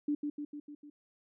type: tone with echo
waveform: sine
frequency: 293.7 Hz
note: D4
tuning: in tune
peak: -28 dBFS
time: 0.08-0.15 s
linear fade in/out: 5 ms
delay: 150 ms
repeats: 5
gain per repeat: -4 dB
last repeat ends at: 0.9 s
effects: none